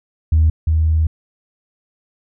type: tone pair in turn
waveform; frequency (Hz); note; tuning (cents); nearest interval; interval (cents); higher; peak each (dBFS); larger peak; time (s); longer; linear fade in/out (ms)
sine; 79.1 / 79.38; D#2 / D#2; +29 / +35; unison; 6; second; -8 / -11; first; 0.32-0.5 / 0.67-1.07; second; 5
effects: tanh soft clip ceiling -6 dBFS